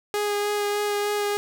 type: tone with vibrato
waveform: sawtooth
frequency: 412.6 Hz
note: G#4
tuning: 11 cents flat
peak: -19 dBFS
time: 0.14-1.37 s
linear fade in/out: 0 ms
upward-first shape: sine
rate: 3.3 Hz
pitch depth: 12 cents each way
effects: none